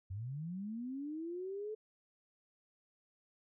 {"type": "linear sweep", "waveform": "sine", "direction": "up", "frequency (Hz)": [89, 437.6], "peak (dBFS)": -39, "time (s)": [0.1, 1.75], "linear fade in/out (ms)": 10, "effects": []}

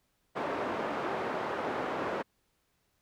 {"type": "band-pass noise", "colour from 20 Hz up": "pink", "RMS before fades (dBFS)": -34, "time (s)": [0.35, 2.23], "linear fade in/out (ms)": 20, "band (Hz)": [340, 1300], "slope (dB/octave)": 12, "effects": ["pink hiss -75 dBFS RMS until 3.01 s"]}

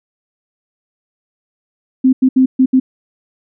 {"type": "tone bursts at uneven times", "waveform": "sine", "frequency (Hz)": 259.9, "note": "C4", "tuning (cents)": -11, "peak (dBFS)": -6, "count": 5, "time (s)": [[2.04, 2.13], [2.22, 2.29], [2.36, 2.46], [2.59, 2.66], [2.73, 2.8]], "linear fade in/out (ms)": 10, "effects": []}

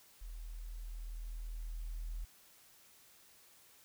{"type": "tone with level ramp", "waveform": "sine", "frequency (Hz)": 40.33, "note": "E1", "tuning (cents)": -37, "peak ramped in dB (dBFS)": [-43, -37], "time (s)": [0.21, 2.25], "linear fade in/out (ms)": 10, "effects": ["tanh soft clip ceiling -34 dBFS", "white hiss -63 dBFS RMS until 3.84 s"]}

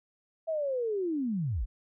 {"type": "linear sweep", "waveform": "sine", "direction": "down", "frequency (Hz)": [661, 35.04], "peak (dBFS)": -28, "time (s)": [0.47, 1.66], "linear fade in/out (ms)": 20, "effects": []}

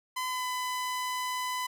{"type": "tone with pitch glide", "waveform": "sawtooth", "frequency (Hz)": [1017, 1004.2], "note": ["C6", "B5"], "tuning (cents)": [-50, 29], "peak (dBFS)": -27, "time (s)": [0.16, 1.67], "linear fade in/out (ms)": 10, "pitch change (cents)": -21, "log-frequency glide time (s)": [0.27, 0.45], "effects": []}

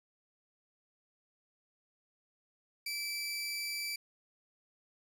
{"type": "tone pair together", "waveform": "25% pulse", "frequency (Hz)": [2321, 4846], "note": ["D7", "D#8"], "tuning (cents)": [-21, -47], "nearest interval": "octave + minor second", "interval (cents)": 1274, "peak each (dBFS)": [-33, -37], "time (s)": [2.86, 3.96], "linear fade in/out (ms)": 5, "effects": []}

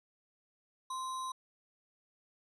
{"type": "tone with sample-and-hold", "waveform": "sine", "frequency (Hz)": 1043, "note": "C6", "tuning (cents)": -6, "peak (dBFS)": -36, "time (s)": [0.9, 1.32], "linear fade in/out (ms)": 5, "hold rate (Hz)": 4900, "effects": ["resampled to 24000 Hz"]}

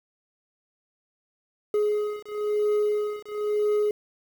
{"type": "beating tone pair", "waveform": "triangle", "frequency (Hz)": [419, 420], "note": ["G#4", "G#4"], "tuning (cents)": [15, 19], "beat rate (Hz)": 1, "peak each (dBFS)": -24, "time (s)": [1.74, 3.91], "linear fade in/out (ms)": 2, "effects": ["8-bit"]}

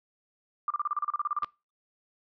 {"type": "tone bursts", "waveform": "sine", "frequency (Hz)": 1189, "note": "D6", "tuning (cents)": 21, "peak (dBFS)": -25, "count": 14, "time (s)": [0.68, 1.445], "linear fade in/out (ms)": 2, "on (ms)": 24, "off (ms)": 33}
{"type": "clicks", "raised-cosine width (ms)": 0.3, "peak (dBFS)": -25, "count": 2, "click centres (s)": [1.433, 1.445]}
{"effects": ["noise-tail reverb RT60 0.3 s tail -24 dB re dry"]}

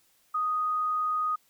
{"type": "tone", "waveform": "sine", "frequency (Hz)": 1244.5, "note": "D#6", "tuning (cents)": 0, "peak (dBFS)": -25, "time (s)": [0.34, 1.36], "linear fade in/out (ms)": 10, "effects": ["white hiss -66 dBFS RMS until 1.49 s"]}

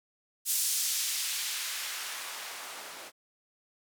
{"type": "noise with band-pass filter sweep", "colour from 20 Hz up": "blue", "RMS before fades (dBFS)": -34, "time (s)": [0.45, 3.12], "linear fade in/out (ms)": 50, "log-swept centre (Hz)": [7700, 460], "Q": 0.71, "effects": []}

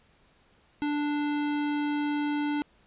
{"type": "tone", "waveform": "square", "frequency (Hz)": 293.7, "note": "D4", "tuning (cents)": 0, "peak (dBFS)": -27, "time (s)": [0.82, 2.62], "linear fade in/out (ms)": 0, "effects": ["pink hiss -63 dBFS RMS until 2.86 s", "resampled to 8000 Hz"]}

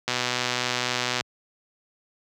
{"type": "click train", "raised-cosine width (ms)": 0.2, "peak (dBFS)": -7, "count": 141, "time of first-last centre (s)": [0.08, 1.209], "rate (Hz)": 124, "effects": ["high-pass 80 Hz 12 dB/octave"]}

